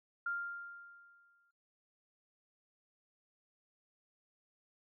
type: tone with exponential decay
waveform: sine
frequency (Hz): 1396.9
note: F6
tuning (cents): 0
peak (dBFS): -33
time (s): 0.26-1.51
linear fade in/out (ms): 5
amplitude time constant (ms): 270
effects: noise-tail reverb RT60 0.3 s tail -25 dB re dry